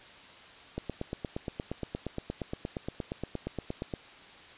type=click train; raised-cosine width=2 ms; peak=-20 dBFS; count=28; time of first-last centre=0.78-3.938 s; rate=8.55 Hz; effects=white hiss -51 dBFS RMS until 4.57 s + resampled to 8000 Hz